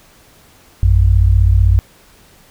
sine tone pair together, 55.93 / 91.7 Hz, A1 / F#2, +29 / -15 cents, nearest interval major sixth, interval 856 cents, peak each -10 dBFS, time 0.83-1.79 s, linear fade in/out 0 ms, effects pink hiss -47 dBFS RMS until 2.5 s

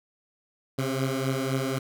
15% pulse beating tone pair, 132 / 135.9 Hz, C3 / C#3, +16 / -34 cents, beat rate 3.9 Hz, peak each -21 / -24 dBFS, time 0.78-1.79 s, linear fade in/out 10 ms, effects none

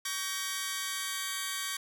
10% pulse chord, G diminished, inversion second, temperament just, 1128.9 / 1568 / 1881.6 Hz, Db6 / G6 / Bb6, +31 / 0 / +16 cents, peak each -29 dBFS, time 0.05-1.77 s, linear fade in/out 5 ms, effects none

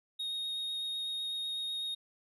triangle tone with vibrato, 3729 Hz, A#7, in tune, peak -33 dBFS, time 0.19-1.95 s, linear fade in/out 10 ms, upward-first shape sine, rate 8 Hz, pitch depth 9 cents each way, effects none

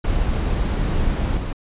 brown noise with level steps, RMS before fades -20 / -24 dBFS, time 0.04-1.53 s, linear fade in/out 5 ms, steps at 1.37 s, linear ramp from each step 2 ms, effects resampled to 8000 Hz

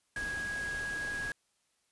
sine tone in noise, 1653 Hz, G#6, 9 cents flat, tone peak -34 dBFS, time 0.16-1.32 s, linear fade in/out 2 ms, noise pink, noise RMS -44 dBFS, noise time 0.16-1.32 s, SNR +7 dB, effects white hiss -75 dBFS RMS until 1.91 s + resampled to 24000 Hz

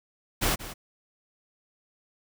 pink noise with echo, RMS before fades -25 dBFS, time 0.41-0.56 s, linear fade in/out 20 ms, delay 180 ms, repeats 1, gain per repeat -14 dB, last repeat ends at 0.74 s, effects none

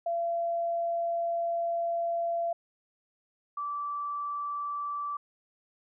sine tone pair in turn, 680 / 1161.7 Hz, F5 / D6, -46 / -19 cents, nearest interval major sixth, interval 927 cents, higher second, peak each -27 / -31 dBFS, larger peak first, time 0.06-2.53 / 3.57-5.17 s, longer first, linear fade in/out 5 ms, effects none

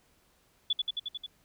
sine tone with echo, 3444 Hz, A7, 38 cents flat, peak -24 dBFS, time 0.7-0.73 s, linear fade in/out 5 ms, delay 89 ms, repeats 6, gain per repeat -2 dB, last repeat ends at 1.264 s, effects pink hiss -67 dBFS RMS until 1.44 s

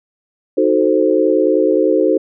sine chord, D# diminished seventh, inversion none, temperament equal, 311.1 / 370 / 440 / 523.3 Hz, D#4 / F#4 / A4 / C5, 0 / 0 / 0 / 0 cents, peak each -16 dBFS, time 0.57-2.18 s, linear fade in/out 10 ms, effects none

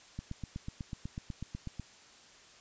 click train, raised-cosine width 5 ms, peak -26 dBFS, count 14, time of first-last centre 0.19-1.797 s, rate 8.09 Hz, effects white hiss -57 dBFS RMS until 2.6 s + resampled to 16000 Hz

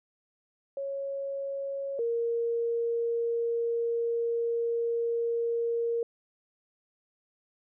sine tone pair in turn, 552 / 466.2 Hz, C#5 / A#4, -7 / 0 cents, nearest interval minor third, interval 293 cents, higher first, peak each -31 / -26 dBFS, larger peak second, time 0.77-1.99 / 1.99-6.03 s, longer second, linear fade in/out 2 ms, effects none

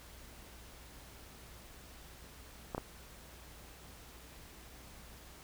clicks, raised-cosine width 1 ms, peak -22 dBFS, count 2, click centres 2.748 / 2.78 s, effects added 60 Hz sine -57 dBFS peak until 5.43 s + pink hiss -55 dBFS RMS until 5.43 s

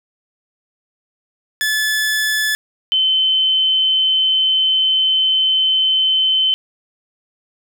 sawtooth / sine tone pair in turn, 1728 / 3066 Hz, A6 / G7, -32 / -39 cents, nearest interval minor seventh, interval 993 cents, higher second, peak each -12 dBFS, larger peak neither, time 1.61-2.55 / 2.92-6.54 s, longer second, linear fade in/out 0 ms, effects none

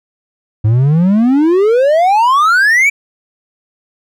triangle exponential sweep, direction up, 103.83 to 2349 Hz, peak -5 dBFS, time 0.64-2.9 s, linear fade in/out 10 ms, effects none

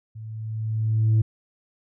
sine tone with level ramp, 110 Hz, A2, in tune, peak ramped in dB -35 to -12 dBFS, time 0.15-1.22 s, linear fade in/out 10 ms, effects tanh soft clip ceiling -14 dBFS

